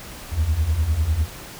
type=beating tone pair; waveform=sine; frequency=72.4 / 82.4 Hz; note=D2 / E2; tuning=-24 / 0 cents; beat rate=10 Hz; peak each=-21 / -18 dBFS; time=0.31-1.28 s; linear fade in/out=50 ms; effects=tanh soft clip ceiling -13 dBFS + pink hiss -38 dBFS RMS until 1.59 s